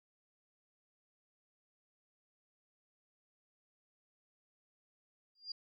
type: tone with exponential growth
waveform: sine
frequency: 4803 Hz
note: D8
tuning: 38 cents sharp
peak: -36 dBFS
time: 5.35-5.52 s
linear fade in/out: 5 ms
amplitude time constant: 35 ms
effects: none